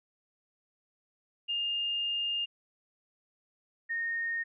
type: tone pair in turn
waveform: sine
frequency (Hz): 2820 / 1845.9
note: F7 / A#6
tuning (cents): +16 / -18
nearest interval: perfect fifth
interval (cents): 734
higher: first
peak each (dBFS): -29 / -30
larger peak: first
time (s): 1.48-2.46 / 3.89-4.44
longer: first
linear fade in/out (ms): 20
effects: none